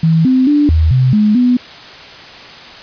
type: tone with pitch steps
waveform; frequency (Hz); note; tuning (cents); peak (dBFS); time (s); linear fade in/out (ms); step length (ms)
sine; 162.2 / 258.3 / 293.5 / 79.5 / 128.7 / 211.3 / 247.4; E3 / C4 / D4 / D#2 / C3 / G#3 / B3; -28 / -22 / -1 / +38 / -28 / +30 / +3; -7; 0.03-1.57; 5; 220
effects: white hiss -33 dBFS RMS until 2.82 s + resampled to 11025 Hz